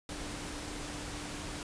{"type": "tone in noise", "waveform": "sine", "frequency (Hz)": 295.8, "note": "D4", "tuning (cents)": 13, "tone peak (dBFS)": -46, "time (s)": [0.09, 1.63], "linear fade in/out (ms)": 2, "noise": "pink", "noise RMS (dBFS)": -41, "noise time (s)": [0.09, 1.63], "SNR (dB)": -8, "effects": ["resampled to 22050 Hz"]}